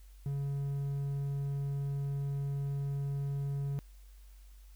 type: tone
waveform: triangle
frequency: 140 Hz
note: C#3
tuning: 18 cents sharp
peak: -30 dBFS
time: 0.26-3.79 s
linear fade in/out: 0 ms
effects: added 48 Hz sine -51 dBFS peak until 4.75 s + white hiss -67 dBFS RMS until 4.75 s